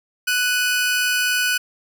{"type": "tone pair together", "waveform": "sawtooth", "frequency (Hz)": [1485, 2496], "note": ["F#6", "D#7"], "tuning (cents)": [6, 5], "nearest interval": "major sixth", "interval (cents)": 899, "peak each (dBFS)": [-15, -21], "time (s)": [0.27, 1.58], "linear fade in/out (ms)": 10, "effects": []}